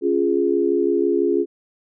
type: chord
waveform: sine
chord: Db major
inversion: none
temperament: equal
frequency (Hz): 277.2 / 349.2 / 415.3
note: Db4 / F4 / Ab4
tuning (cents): 0 / 0 / 0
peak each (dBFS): -23 / -19 / -20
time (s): 0.01-1.46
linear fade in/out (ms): 50
effects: none